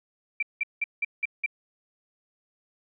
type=tone bursts; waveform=sine; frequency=2346 Hz; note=D7; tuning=2 cents flat; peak=-23 dBFS; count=6; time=0.4-1.462 s; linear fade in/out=5 ms; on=27 ms; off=180 ms; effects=none